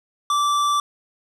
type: tone with hard clipping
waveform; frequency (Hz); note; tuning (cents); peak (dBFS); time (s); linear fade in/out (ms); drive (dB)
triangle; 1166; D6; -13; -19; 0.3-0.8; 2; 17
effects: none